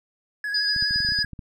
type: tone with vibrato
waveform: triangle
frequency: 1673 Hz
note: G#6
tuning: 12 cents sharp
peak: -24 dBFS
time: 0.44-1.25 s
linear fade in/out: 2 ms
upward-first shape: square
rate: 12 Hz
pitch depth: 22 cents each way
type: tone with tremolo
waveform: sine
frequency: 4954 Hz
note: D#8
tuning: 8 cents flat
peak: -20 dBFS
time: 0.54-1.23 s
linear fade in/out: 5 ms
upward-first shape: triangle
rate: 7.8 Hz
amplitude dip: 40%
type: clicks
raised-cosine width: 5 ms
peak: -24 dBFS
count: 12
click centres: 0.763 / 0.825 / 0.909 / 0.96 / 1.004 / 1.049 / 1.089 / 1.121 / 1.189 / 1.245 / 1.333 / 1.392 s
effects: none